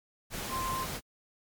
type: tone in noise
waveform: sine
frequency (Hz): 1046.5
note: C6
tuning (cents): 0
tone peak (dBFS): -32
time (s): 0.49-0.87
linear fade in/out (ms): 50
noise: pink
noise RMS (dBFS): -37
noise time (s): 0.3-1.01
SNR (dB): +2
effects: MP3 96 kbps